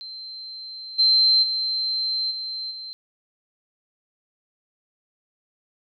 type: tone with level steps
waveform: sine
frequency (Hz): 4114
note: C8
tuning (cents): -30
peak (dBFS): -34 / -14 / -22 / -28 / -33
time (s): 0.01-2.93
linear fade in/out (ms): 0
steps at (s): 0.98 / 1.42 / 2.3 / 2.7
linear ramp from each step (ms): 20
effects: none